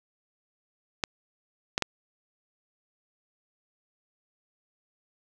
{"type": "clicks", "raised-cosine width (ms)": 0.2, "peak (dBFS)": -8, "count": 3, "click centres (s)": [1.038, 1.779, 1.823], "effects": []}